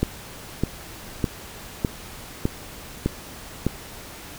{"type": "click train", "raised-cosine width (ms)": 3, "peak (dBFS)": -7, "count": 7, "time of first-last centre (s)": [0.03, 3.666], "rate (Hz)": 1.65, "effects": ["pink hiss -40 dBFS RMS until 4.38 s"]}